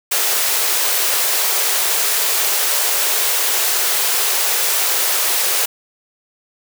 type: high-pass noise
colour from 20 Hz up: white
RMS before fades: -17 dBFS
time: 0.11-5.66 s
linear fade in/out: 10 ms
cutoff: 360 Hz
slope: 96 dB/octave
effects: none